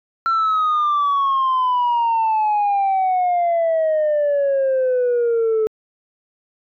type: exponential sweep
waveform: sine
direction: down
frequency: 1358 to 432 Hz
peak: -13 dBFS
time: 0.26-5.67 s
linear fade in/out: 0 ms
effects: tanh soft clip ceiling -13 dBFS